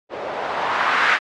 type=noise with low-pass filter sweep; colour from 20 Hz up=violet; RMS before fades=-20 dBFS; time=0.09-1.19 s; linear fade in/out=50 ms; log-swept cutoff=470 to 1700 Hz; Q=1.9; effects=low-pass 3000 Hz 12 dB/octave + AAC 64 kbps